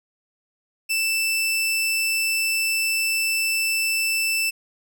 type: tone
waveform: sawtooth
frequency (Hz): 2653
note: E7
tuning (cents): +10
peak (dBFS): -17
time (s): 0.89-4.51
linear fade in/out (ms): 20
effects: none